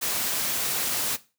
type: noise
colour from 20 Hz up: white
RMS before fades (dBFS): -27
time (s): 0.01-1.17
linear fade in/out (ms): 20
effects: noise-tail reverb RT60 0.3 s tail -17 dB re dry + high-pass 100 Hz 12 dB/octave